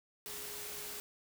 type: tone in noise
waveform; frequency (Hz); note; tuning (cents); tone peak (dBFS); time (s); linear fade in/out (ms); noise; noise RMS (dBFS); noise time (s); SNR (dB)
sine; 415.3; G#4; 0; -53; 0.26-1; 0; white; -44; 0.26-1; -12
effects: none